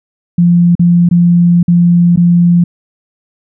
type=tone with dropouts; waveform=sine; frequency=173.4 Hz; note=F3; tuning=12 cents flat; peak=-4 dBFS; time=0.38-2.64 s; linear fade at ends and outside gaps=5 ms; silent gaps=0.753-0.794 / 1.09-1.111 / 1.63-1.68 / 2.161-2.173 s; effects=none